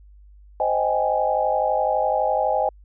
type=chord; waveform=sine; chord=Ab major seventh; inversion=first; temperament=just; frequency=519.1 / 623 / 778.7 / 830.6 Hz; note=C5 / Eb5 / G5 / Ab5; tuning=-14 / +2 / -12 / 0 cents; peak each=-25 / -23 / -25 / -23 dBFS; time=0.6-2.69 s; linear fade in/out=2 ms; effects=added 50 Hz sine -45 dBFS peak until 2.84 s